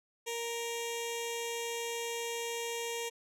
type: tone with notch filter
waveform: 10% pulse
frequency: 466.9 Hz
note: A#4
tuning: 3 cents sharp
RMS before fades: -37 dBFS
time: 0.26-3.1 s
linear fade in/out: 20 ms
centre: 1400 Hz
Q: 0.67
effects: low-pass 12000 Hz 12 dB/octave